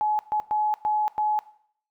sine tone bursts at uneven times, 849 Hz, G#5, 38 cents sharp, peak -21 dBFS, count 5, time 0.01-0.19 / 0.32-0.4 / 0.51-0.74 / 0.85-1.08 / 1.18-1.39 s, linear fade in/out 0 ms, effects noise-tail reverb RT60 0.6 s tail -17 dB re dry

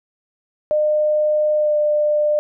sine tone with pitch glide, 606 to 598.7 Hz, D#5 to D5, -46 to +33 cents, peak -14 dBFS, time 0.71-2.39 s, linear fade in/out 0 ms, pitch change -21 cents, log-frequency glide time 1.56-1.76 s, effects none

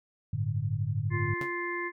sine chord, G suspended second, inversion none, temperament just, 98 / 110.25 / 147 Hz, G2 / A2 / D3, 0 / +4 / +2 cents, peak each -33 / -30 / -33 dBFS, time 0.33-1.34 s, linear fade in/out 5 ms
harmonic tone, 349.2 Hz, F4, in tune, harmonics 1 / 3 / 5 / 6, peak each -35 / -37 / -37 / -36 dBFS, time 1.1-1.92 s, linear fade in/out 50 ms
sawtooth tone with exponential decay, 139.5 Hz, C#3, 11 cents sharp, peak -29 dBFS, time 1.41-1.53 s, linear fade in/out 0 ms, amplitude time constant 26 ms
effects none

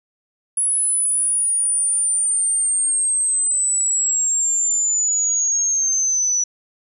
sine linear sweep, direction down, 10280 to 5900 Hz, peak -16 dBFS, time 0.57-6.44 s, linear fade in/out 5 ms, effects none

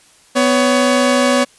sawtooth tone pair together, 250 / 561 Hz, B3 / C#5, +21 / +21 cents, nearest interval octave + major second, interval 1400 cents, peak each -10 dBFS, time 0.35-1.45 s, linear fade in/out 20 ms, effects white hiss -49 dBFS RMS until 1.58 s + resampled to 24000 Hz

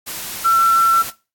sine tone in noise, 1347 Hz, E6, 37 cents sharp, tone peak -11 dBFS, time 0.44-1.03 s, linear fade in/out 20 ms, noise white, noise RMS -28 dBFS, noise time 0.06-1.11 s, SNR +14 dB, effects noise-tail reverb RT60 0.3 s tail -18 dB re dry + AAC 64 kbps

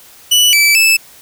sawtooth tone with pitch steps, 2960 / 2313 / 2626 Hz, F#7 / D7 / E7, 0 / -27 / -7 cents, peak -4 dBFS, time 0.31-0.97 s, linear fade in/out 10 ms, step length 220 ms, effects white hiss -41 dBFS RMS until 1.21 s

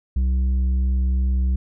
sine tone with tanh clipping, 64.1 Hz, C2, 35 cents flat, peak -18 dBFS, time 0.16-1.56 s, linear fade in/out 5 ms, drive 6 dB, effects none

